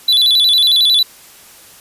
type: tone with vibrato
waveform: triangle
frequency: 3700 Hz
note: A#7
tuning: 14 cents flat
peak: -7 dBFS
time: 0.08-1.03 s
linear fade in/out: 5 ms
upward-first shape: square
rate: 11 Hz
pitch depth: 120 cents each way
effects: white hiss -41 dBFS RMS until 1.8 s + resampled to 32000 Hz